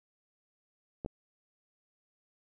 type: clicks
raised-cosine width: 2 ms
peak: -24 dBFS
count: 2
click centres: 1.048 / 1.061 s
effects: none